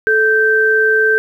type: tone pair together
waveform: sine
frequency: 435.9 / 1559.2 Hz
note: A4 / G6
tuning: -16 / -10 cents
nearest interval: octave + minor seventh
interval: 2206 cents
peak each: -14 / -11 dBFS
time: 0.07-1.18 s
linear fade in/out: 0 ms
effects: 8-bit